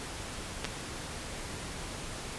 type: clicks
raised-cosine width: 0.2 ms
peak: -15 dBFS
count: 2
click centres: 0.645 / 0.652 s
effects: pink hiss -40 dBFS RMS until 2.38 s + resampled to 24000 Hz